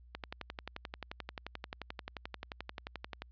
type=click train; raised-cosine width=0.3 ms; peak=-24 dBFS; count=36; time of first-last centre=0.15-3.22 s; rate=11.4 Hz; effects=added 60 Hz sine -55 dBFS peak until 3.31 s + resampled to 11025 Hz